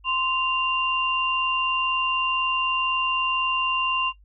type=tone pair together; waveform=sine; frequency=1042.1 / 2782 Hz; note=C6 / F7; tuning=-7 / -7 cents; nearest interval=octave + perfect fourth; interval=1700 cents; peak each=-25 / -22 dBFS; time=0.04-4.13 s; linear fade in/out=50 ms; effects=noise-tail reverb RT60 0.1 s tail -19 dB re dry + added 50 Hz sine -50 dBFS peak until 4.24 s